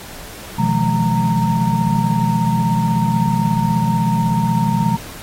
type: tone cluster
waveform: sine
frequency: 126 / 160.8 / 177.1 / 212.6 / 923 Hz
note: B2 / E3 / F3 / G#3 / A#5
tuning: +35 / -43 / +24 / +41 / -17 cents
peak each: -20 dBFS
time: 0.58-4.97 s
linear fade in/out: 10 ms
effects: pink hiss -35 dBFS RMS until 5.22 s + AAC 48 kbps